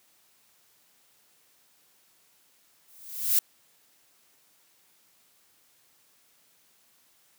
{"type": "noise with exponential growth", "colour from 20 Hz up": "violet", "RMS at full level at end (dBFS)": -19, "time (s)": [2.88, 3.39], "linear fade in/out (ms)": 2, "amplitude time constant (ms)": 110, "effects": ["white hiss -64 dBFS RMS until 7.38 s", "high-pass 100 Hz 12 dB/octave"]}